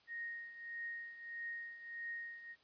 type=tone with tremolo; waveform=sine; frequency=1864.7 Hz; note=A#6; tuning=in tune; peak=-40 dBFS; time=0.07-2.56 s; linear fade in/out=50 ms; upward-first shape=triangle; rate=1.6 Hz; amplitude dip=75%; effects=white hiss -69 dBFS RMS until 2.63 s + resampled to 11025 Hz